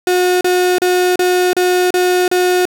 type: tone bursts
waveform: 35% pulse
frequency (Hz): 362.1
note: F#4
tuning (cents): -37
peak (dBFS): -9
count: 7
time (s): 0.07-2.654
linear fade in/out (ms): 2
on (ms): 340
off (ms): 34
effects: none